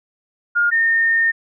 sine tone pair in turn, 1418 / 1826.5 Hz, F6 / A#6, +26 / -36 cents, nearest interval major third, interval 438 cents, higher second, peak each -13 dBFS, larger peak neither, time 0.55-0.71 / 0.71-1.32 s, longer second, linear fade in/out 20 ms, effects none

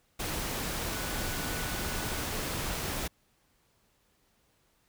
sine tone in noise, 1480 Hz, F#6, in tune, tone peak -44 dBFS, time 0.92-2.23 s, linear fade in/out 10 ms, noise pink, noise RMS -34 dBFS, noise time 0.19-3.08 s, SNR -13 dB, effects pink hiss -70 dBFS RMS until 4.88 s

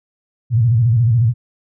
sine tone with vibrato, 116.54 Hz, A#2, in tune, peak -10 dBFS, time 0.5-1.34 s, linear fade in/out 50 ms, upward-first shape square, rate 14 Hz, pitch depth 110 cents each way, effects none

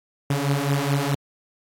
sawtooth beating tone pair, 138.3 / 143 Hz, C#3 / D3, -4 / -46 cents, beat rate 4.7 Hz, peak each -20 / -19 dBFS, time 0.3-1.15 s, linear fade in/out 5 ms, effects AAC 48 kbps

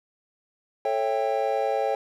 triangle chord, A dominant seventh, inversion none, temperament just, 440 / 550 / 660 / 792 Hz, A4 / C#5 / E5 / G5, 0 / -14 / +2 / +18 cents, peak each -27 / -25 / -29 / -25 dBFS, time 0.85-1.95 s, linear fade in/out 2 ms, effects none

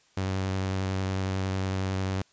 sawtooth tone with vibrato, 95.1 Hz, F#2, 48 cents sharp, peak -23 dBFS, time 0.17-2.22 s, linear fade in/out 5 ms, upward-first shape sine, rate 11 Hz, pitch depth 16 cents each way, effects white hiss -63 dBFS RMS until 2.32 s + resampled to 16000 Hz

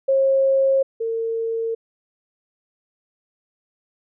sine tone pair in turn, 539 / 454.4 Hz, C#5 / A#4, -49 / -44 cents, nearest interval minor third, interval 295 cents, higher first, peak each -14 / -21 dBFS, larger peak first, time 0.08-0.83 / 1-1.75 s, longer neither, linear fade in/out 10 ms, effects none

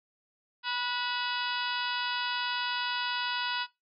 harmonic tone with a mistuned harmonic, 489.2 Hz, B4, 16 cents flat, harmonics 2 / 3 / 4 / 5 / 6 / 7 / 8 / 9 / 10, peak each -36 / -35 / -42 / -40 / -39 / -40 / -40 / -45 / -42 dBFS, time 0.63-3.67 s, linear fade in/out 50 ms, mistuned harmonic 5, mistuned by +78 cents, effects noise-tail reverb RT60 0.2 s tail -18 dB re dry

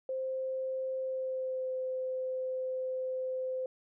sine tone with pitch glide, 523.3 to 516.1 Hz, C5 to C5, 0 to -24 cents, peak -32 dBFS, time 0.09-3.66 s, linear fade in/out 2 ms, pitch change -24 cents, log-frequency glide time 1-1.72 s, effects none

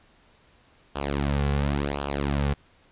sawtooth tone with flanger, 70.9 Hz, C#2, 40 cents sharp, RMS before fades -26 dBFS, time 0.95-2.54 s, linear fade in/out 10 ms, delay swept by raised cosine 0.47 to 3.27 ms, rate 0.93 Hz, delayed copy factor -0.8, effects pink hiss -59 dBFS RMS until 2.91 s + resampled to 8000 Hz

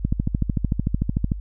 click train, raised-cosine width 5 ms, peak -8 dBFS, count 18, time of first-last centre 0.05-1.319 s, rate 13.4 Hz, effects added 50 Hz sine -29 dBFS peak until 1.4 s

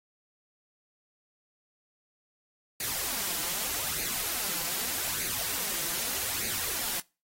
white noise with flanger, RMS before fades -32 dBFS, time 2.8-7 s, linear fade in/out 2 ms, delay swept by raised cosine 0.46 to 5.96 ms, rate 0.82 Hz, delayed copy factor +0.6, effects noise-tail reverb RT60 0.3 s tail -24 dB re dry + AAC 48 kbps

